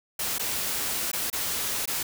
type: noise with dropouts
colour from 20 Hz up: white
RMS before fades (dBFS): -29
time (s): 0.19-2.03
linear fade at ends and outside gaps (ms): 5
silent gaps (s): 0.384-0.394 / 1.116-1.131 / 1.301-1.328 / 1.857-1.875
effects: none